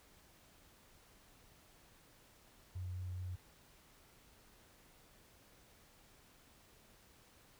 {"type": "tone with vibrato", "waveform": "sine", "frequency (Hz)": 91, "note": "F#2", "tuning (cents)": -28, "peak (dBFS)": -40, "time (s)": [2.75, 3.36], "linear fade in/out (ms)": 10, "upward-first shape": "triangle", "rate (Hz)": 4.8, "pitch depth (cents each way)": 12, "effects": ["pink hiss -65 dBFS RMS until 7.59 s"]}